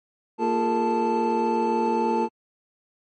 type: tone cluster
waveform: triangle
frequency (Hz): 230.8 / 347.4 / 415.5 / 458.8 / 879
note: A#3 / F4 / G#4 / A#4 / A5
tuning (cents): -17 / -9 / +1 / -28 / -2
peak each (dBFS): -25 / -26 / -28 / -26 / -22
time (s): 0.38-2.29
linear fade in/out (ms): 50
effects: MP3 32 kbps